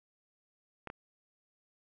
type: clicks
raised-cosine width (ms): 0.5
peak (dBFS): -26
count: 2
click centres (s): 0.873 / 0.901
effects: none